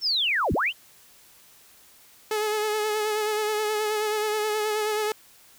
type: linear two-way sweep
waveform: sine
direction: down then up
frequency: 5540 to 31.74 to 3240 Hz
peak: -21 dBFS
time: 0.01-0.73 s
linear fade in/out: 50 ms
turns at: 0.53 s
type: tone with vibrato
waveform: sawtooth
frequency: 426.3 Hz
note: G#4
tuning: 45 cents sharp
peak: -20 dBFS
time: 2.31-5.12 s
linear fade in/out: 2 ms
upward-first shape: sine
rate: 9.4 Hz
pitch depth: 32 cents each way
effects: white hiss -54 dBFS RMS until 5.58 s